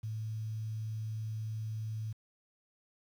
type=tone with quantisation; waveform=sine; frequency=109.6 Hz; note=A2; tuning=6 cents flat; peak=-35 dBFS; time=0.03-2.13 s; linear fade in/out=10 ms; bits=10; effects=none